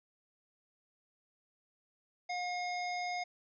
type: harmonic tone with a mistuned harmonic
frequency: 716 Hz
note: F5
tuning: 43 cents sharp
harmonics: 1 / 3 / 5 / 7 / 9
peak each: -36 / -40 / -52 / -47 / -54 dBFS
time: 2.29-3.24 s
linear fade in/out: 10 ms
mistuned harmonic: 5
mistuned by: +43 cents
effects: none